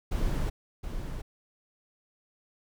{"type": "noise with echo", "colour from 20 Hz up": "brown", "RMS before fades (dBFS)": -28, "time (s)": [0.11, 0.5], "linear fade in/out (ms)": 10, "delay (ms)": 720, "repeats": 1, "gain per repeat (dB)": -7, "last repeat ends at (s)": 1.22, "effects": []}